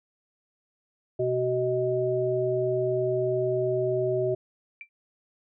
harmonic tone, 125.5 Hz, B2, 28 cents sharp, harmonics 1 / 3 / 5, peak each -32 / -25 / -28 dBFS, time 1.19-4.35 s, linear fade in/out 10 ms
sine tone with exponential decay, 2349 Hz, D7, in tune, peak -34 dBFS, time 4.81-4.89 s, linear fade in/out 1 ms, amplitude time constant 16 ms
effects none

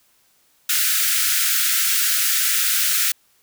white high-pass noise, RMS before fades -19 dBFS, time 0.69-3.12 s, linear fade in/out 5 ms, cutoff 1300 Hz, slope 96 dB/octave, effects white hiss -60 dBFS RMS until 3.42 s

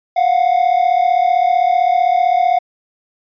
triangle tone pair together, 700 / 735.6 Hz, F5 / F#5, +4 / -10 cents, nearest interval minor second, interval 86 cents, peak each -11 dBFS, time 0.16-2.59 s, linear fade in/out 10 ms, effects tanh soft clip ceiling -4 dBFS + resampled to 11025 Hz

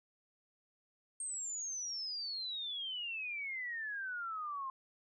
sine exponential sweep, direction down, 8570 to 1046.5 Hz, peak -38 dBFS, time 1.2-4.7 s, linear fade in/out 2 ms, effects none

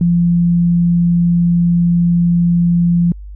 sine tone, 172.6 Hz, F3, 20 cents flat, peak -9 dBFS, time 0.01-3.12 s, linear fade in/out 2 ms, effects added 50 Hz sine -28 dBFS peak until 3.35 s

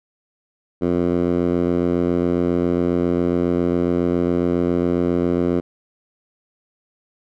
10% pulse tone with band-pass filter, 87.31 Hz, F2, in tune, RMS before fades -19 dBFS, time 0.81-5.61 s, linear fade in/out 20 ms, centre 310 Hz, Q 1.1, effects none

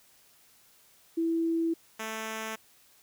sine / 5% pulse tone pair in turn, 330.2 / 220.4 Hz, E4 / A3, +3 / +3 cents, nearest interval perfect fifth, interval 700 cents, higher first, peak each -25 / -23 dBFS, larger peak second, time 1.17-1.74 / 1.99-2.56 s, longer neither, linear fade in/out 10 ms, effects white hiss -61 dBFS RMS until 3.02 s

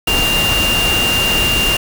sine tone in noise, 2794 Hz, F7, in tune, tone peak -14 dBFS, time 0.07-1.77 s, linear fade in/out 5 ms, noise pink, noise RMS -18 dBFS, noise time 0.07-1.77 s, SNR +1 dB, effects none

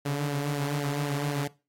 sawtooth tone with flanger, 143.8 Hz, D3, 36 cents flat, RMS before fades -29 dBFS, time 0.05-1.48 s, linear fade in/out 10 ms, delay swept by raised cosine 0.81 to 6.21 ms, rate 3.9 Hz, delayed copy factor -0.5, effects noise-tail reverb RT60 0.3 s tail -21 dB re dry + AAC 48 kbps

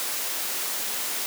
white high-pass noise, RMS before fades -29 dBFS, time 0-1.26 s, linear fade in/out 0 ms, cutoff 290 Hz, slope 12 dB/octave, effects none

